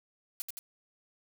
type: noise with echo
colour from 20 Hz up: blue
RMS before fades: -36 dBFS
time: 0.4-0.42 s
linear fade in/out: 0 ms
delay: 85 ms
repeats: 2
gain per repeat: -3 dB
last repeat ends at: 0.59 s
effects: none